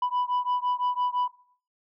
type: beating tone pair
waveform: sine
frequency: 987 / 992.9 Hz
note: B5 / B5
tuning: -1 / +9 cents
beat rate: 5.9 Hz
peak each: -25 / -26 dBFS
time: 0.02-1.28 s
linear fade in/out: 5 ms
effects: noise-tail reverb RT60 0.5 s tail -17 dB re dry + tanh soft clip ceiling -21 dBFS